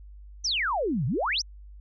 sine exponential two-way sweep, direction down then up, 6272 to 113.2 to 6272 Hz, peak -24 dBFS, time 0.44-1.42 s, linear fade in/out 10 ms, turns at 1.06 s, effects added 50 Hz sine -43 dBFS peak until 1.8 s

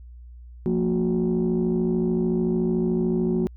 sine tone cluster, 175 / 228.6 / 366.1 Hz, F3 / A#3 / F#4, +4 / -34 / -18 cents, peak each -23 dBFS, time 0.66-3.47 s, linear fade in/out 0 ms, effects tanh soft clip ceiling -15 dBFS + added 60 Hz sine -40 dBFS peak until 3.56 s

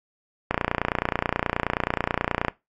click train, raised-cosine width 0.5 ms, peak -6 dBFS, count 59, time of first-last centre 0.51-2.483 s, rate 29.4 Hz, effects noise-tail reverb RT60 0.2 s tail -19 dB re dry + AAC 64 kbps

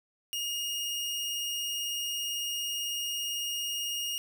sawtooth tone, 2853 Hz, F7, 36 cents sharp, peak -28 dBFS, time 0.33-4.18 s, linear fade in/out 0 ms, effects none

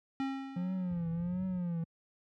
square tone with exponential decay, 269.9 Hz, C#4, 46 cents flat, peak -31 dBFS, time 0.2-1.22 s, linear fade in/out 0 ms, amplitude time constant 220 ms
triangle tone with vibrato, 176.2 Hz, F3, 16 cents sharp, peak -30 dBFS, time 0.56-1.84 s, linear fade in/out 5 ms, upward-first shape triangle, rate 1.4 Hz, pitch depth 120 cents each way
white low-pass noise, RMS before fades -46 dBFS, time 0.9-1.59 s, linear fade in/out 5 ms, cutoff 150 Hz, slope 96 dB/octave
effects high-pass 80 Hz 12 dB/octave + low-pass 3000 Hz 12 dB/octave

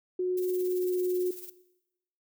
sine tone with pitch glide, 365.1 to 362.6 Hz, F#4 to F#4, -23 to -35 cents, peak -26 dBFS, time 0.19-1.31 s, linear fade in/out 5 ms, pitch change -12 cents, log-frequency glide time 0.41-0.98 s
violet noise with tremolo, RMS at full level -42 dBFS, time 0.37-1.5 s, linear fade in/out 5 ms, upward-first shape sine, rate 18 Hz, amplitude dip 60%
effects noise-tail reverb RT60 0.9 s tail -17 dB re dry

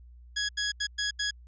15% pulse tone bursts at uneven times, 1668 Hz, G#6, 7 cents sharp, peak -21 dBFS, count 5, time 0.36-0.49 / 0.57-0.72 / 0.8-0.87 / 0.98-1.11 / 1.19-1.31 s, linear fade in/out 10 ms, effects added 60 Hz sine -48 dBFS peak until 1.47 s + resampled to 16000 Hz

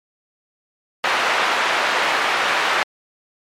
pink band-pass noise, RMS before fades -19 dBFS, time 1.04-2.83 s, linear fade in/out 0 ms, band 840 to 2500 Hz, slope 12 dB/octave, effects MP3 64 kbps

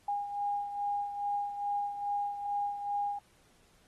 sine beating tone pair, 814 / 816.4 Hz, G#5 / G#5, -35 / -30 cents, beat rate 2.4 Hz, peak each -32 / -39 dBFS, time 0.08-3.19 s, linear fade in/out 5 ms, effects pink hiss -66 dBFS RMS until 3.87 s + AAC 32 kbps

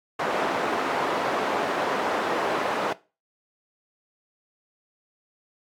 white band-pass noise, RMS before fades -26 dBFS, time 0.19-2.93 s, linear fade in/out 5 ms, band 320 to 1000 Hz, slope 12 dB/octave, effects noise-tail reverb RT60 0.3 s tail -19 dB re dry + AAC 64 kbps

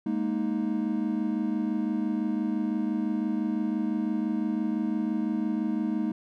triangle chord, Ab suspended second, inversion none, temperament just, 207.7 / 233.6 / 311.5 Hz, Ab3 / Bb3 / Eb4, 0 / +4 / +2 cents, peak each -28 dBFS, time 0.06-6.12 s, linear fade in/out 5 ms, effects none

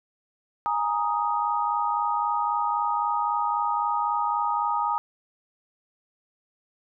sine chord, Ab suspended second, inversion none, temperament just, 830.6 / 934.4 / 1245.9 Hz, Ab5 / Bb5 / Eb6, 0 / +4 / +2 cents, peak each -28 / -26 / -27 dBFS, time 0.66-4.98 s, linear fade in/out 0 ms, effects none

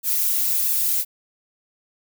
violet noise with flanger, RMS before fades -21 dBFS, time 0.03-1.05 s, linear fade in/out 50 ms, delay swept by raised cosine 1.1 to 5.4 ms, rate 1.5 Hz, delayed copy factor +0.95, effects none

